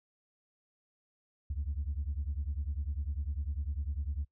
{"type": "beating tone pair", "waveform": "sine", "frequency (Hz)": [67.6, 77.6], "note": ["C#2", "D#2"], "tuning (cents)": [-43, -4], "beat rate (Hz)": 10, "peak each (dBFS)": [-34, -35], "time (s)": [1.5, 4.25], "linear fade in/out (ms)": 5, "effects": ["noise-tail reverb RT60 0.1 s tail -22 dB re dry", "tanh soft clip ceiling -28 dBFS"]}